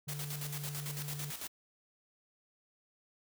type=tone; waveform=triangle; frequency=145.7 Hz; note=D3; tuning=13 cents flat; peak=-38 dBFS; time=0.07-1.31 s; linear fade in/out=10 ms
type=noise with tremolo; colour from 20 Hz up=white; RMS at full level=-41 dBFS; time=0.08-1.48 s; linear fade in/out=10 ms; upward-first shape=square; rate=9 Hz; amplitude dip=60%
effects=none